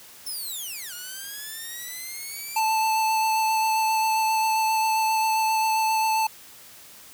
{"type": "linear two-way sweep", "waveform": "5% pulse", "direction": "down then up", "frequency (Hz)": [5400, 1419, 2391], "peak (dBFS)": -24, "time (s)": [0.26, 2.6], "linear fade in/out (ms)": 10, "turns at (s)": 0.93}
{"type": "tone with vibrato", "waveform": "square", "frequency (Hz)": 880, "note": "A5", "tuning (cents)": 0, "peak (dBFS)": -21, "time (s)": [2.56, 6.27], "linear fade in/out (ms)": 5, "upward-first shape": "sine", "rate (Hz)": 7.5, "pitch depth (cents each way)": 11}
{"effects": ["white hiss -47 dBFS RMS until 7.13 s", "high-pass 60 Hz 12 dB/octave"]}